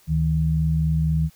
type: tone pair together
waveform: sine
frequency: 73.7 / 157.71 Hz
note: D2 / D#3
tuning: +7 / +24 cents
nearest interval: octave + minor second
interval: 1317 cents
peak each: -23 / -19 dBFS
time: 0.07-1.3 s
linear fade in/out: 50 ms
effects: white hiss -56 dBFS RMS until 1.35 s